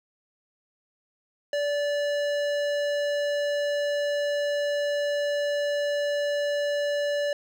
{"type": "tone with hard clipping", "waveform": "sine", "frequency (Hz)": 580, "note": "D5", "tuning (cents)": -22, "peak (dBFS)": -26, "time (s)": [1.53, 7.33], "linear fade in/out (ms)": 2, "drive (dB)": 16, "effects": []}